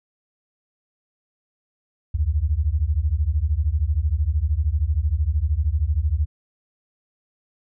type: beating tone pair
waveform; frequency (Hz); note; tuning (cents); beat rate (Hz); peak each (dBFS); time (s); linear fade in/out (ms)
sine; 69.3 / 82.3; C#2 / E2; 0 / -2; 13; -21; 2.14-6.26; 10
effects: none